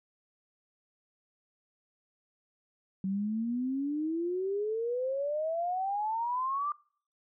sine exponential sweep, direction up, 188.1 to 1197 Hz, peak -29 dBFS, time 3.04-6.72 s, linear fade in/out 2 ms, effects noise-tail reverb RT60 0.5 s tail -24 dB re dry

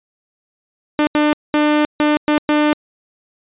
sawtooth tone bursts at uneven times, 299.4 Hz, D4, 33 cents sharp, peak -8 dBFS, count 6, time 0.99-1.07 / 1.15-1.33 / 1.54-1.85 / 2-2.17 / 2.28-2.38 / 2.49-2.73 s, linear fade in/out 0 ms, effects resampled to 8000 Hz

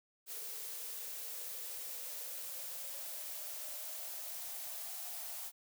blue noise with high-pass filter sweep, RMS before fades -44 dBFS, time 0.26-5.52 s, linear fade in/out 50 ms, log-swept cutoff 440 to 720 Hz, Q 6.1, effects none

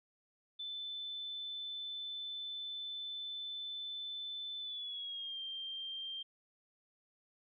sine tone with pitch glide, 3520 to 3172 Hz, A7 to G7, 0 to +20 cents, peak -40 dBFS, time 0.59-6.23 s, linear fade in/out 10 ms, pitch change -180 cents, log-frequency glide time 4.6-5.4 s, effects none

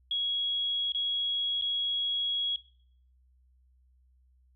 sine tone with dropouts, 3322 Hz, G#7, in tune, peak -27 dBFS, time 0.11-2.56 s, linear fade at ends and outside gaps 2 ms, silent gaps 0.921-0.947 / 1.613-1.621 s, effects noise-tail reverb RT60 0.6 s tail -18 dB re dry + added 63 Hz sine -61 dBFS peak until 4.55 s

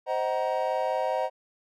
triangle chord, C half-diminished seventh, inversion none, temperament just, 523.3 / 627.9 / 753.5 / 941.9 Hz, C5 / Eb5 / Gb5 / Bb5, 0 / +16 / +31 / +18 cents, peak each -28 / -28 / -29 / -30 dBFS, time 0.06-1.3 s, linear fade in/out 50 ms, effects none

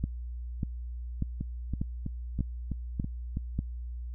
two click trains, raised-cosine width 5 ms, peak -20 / -17 dBFS, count 7 / 7, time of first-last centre 1.41-3.371 / 0.04-3.59 s, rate 3.06 / 1.69 Hz, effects added 60 Hz sine -35 dBFS peak until 4.14 s

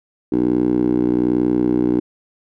10% pulse tone with band-pass filter, 61.2 Hz, B1, 15 cents flat, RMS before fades -17 dBFS, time 0.32-2 s, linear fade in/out 5 ms, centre 320 Hz, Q 3.8, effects none

